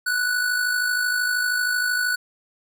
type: tone with amplitude modulation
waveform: square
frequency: 1480 Hz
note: F#6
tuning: in tune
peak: -19 dBFS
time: 0.06-2.16 s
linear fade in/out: 10 ms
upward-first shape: sine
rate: 52.9 Hz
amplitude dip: 45%
effects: none